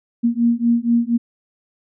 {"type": "beating tone pair", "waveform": "sine", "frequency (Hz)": [233.1, 237.3], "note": ["A#3", "A#3"], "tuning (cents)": [0, 31], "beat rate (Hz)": 4.2, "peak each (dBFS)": -17, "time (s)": [0.23, 1.18], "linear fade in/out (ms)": 20, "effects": []}